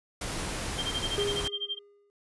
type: noise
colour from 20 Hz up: pink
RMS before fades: -34 dBFS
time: 0.21-1.48 s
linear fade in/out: 5 ms
type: tone with tremolo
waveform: sine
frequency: 3170 Hz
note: G7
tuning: 19 cents sharp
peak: -28 dBFS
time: 0.78-1.79 s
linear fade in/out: 10 ms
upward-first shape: sine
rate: 12 Hz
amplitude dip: 100%
type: tone with exponential decay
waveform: triangle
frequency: 407.2 Hz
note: G#4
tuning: 34 cents flat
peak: -23 dBFS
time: 1.18-2.1 s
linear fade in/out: 0 ms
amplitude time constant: 200 ms
effects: resampled to 24000 Hz